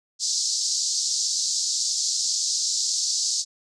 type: band-pass noise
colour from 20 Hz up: pink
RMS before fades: -25 dBFS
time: 0.19-3.45 s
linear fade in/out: 50 ms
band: 4400 to 7500 Hz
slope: 48 dB/octave
effects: none